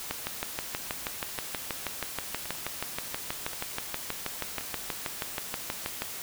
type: two click trains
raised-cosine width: 0.3 ms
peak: -23 / -14 dBFS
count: 4 / 38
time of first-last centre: 1.38-4.609 / 0.11-6.021 s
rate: 0.929 / 6.26 Hz
effects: white hiss -39 dBFS RMS until 6.22 s